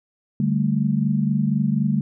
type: chord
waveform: sine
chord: D suspended fourth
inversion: none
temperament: equal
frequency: 146.83 / 196 / 220 Hz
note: D3 / G3 / A3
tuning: 0 / 0 / 0 cents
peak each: -22 dBFS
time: 0.4-2.01 s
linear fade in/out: 2 ms
effects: none